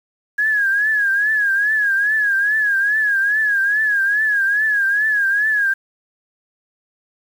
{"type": "tone with vibrato", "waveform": "sine", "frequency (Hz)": 1661.2, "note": "G#6", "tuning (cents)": 0, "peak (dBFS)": -14, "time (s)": [0.38, 5.74], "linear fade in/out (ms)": 10, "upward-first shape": "triangle", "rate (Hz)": 2.4, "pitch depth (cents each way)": 110, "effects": ["7-bit"]}